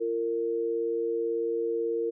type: tone pair together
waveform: sine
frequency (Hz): 341.9 / 460.1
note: F4 / A#4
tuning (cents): -37 / -23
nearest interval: perfect fourth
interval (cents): 514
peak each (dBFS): -32 / -27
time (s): 0-2.11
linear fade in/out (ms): 20
effects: none